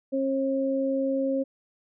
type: tone pair together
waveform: sine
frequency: 269.8 / 539 Hz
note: C#4 / C#5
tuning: -47 / -49 cents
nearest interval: octave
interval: 1198 cents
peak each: -26 dBFS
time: 0.12-1.44 s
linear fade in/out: 20 ms
effects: none